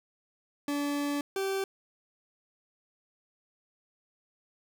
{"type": "tone pair in turn", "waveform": "40% pulse", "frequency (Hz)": [287.8, 388.1], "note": ["D4", "G4"], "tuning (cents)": [-35, -17], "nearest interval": "perfect fourth", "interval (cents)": 518, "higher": "second", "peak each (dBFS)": -28, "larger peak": "neither", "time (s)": [[0.68, 1.21], [1.36, 1.64]], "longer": "first", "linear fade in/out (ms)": 2, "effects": []}